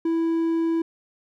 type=tone; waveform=triangle; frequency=329.6 Hz; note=E4; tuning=in tune; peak=-18 dBFS; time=0.05-0.82 s; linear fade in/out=5 ms; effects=none